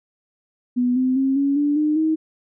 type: tone with pitch steps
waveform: sine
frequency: 246.9 / 257.2 / 268 / 279.2 / 290.9 / 303.1 / 315.8 Hz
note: B3 / C4 / C4 / C#4 / D4 / D#4 / D#4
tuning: 0 / -30 / +42 / +13 / -16 / -45 / +26 cents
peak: -16 dBFS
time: 0.76-2.16 s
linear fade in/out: 20 ms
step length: 200 ms
effects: none